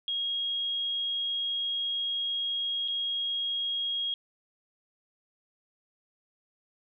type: tone with dropouts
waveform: sine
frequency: 3277 Hz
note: G#7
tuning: 24 cents flat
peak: -28 dBFS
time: 0.08-4.14 s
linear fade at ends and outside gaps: 1 ms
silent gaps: 2.878-2.883 s
effects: none